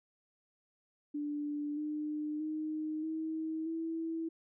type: tone with pitch steps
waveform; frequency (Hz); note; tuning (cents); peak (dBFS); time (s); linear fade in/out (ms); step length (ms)
sine; 293.7 / 301.6 / 309.7 / 318.1 / 326.6; D4 / D4 / D#4 / D#4 / E4; 0 / +46 / -8 / +38 / -16; -34; 1.14-4.29; 10; 630
effects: none